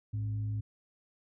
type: tone with frequency modulation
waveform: sine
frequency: 106.1 Hz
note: G#2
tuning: 38 cents sharp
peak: -31 dBFS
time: 0.13-0.61 s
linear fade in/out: 10 ms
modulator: 161 Hz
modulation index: 0.25
effects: none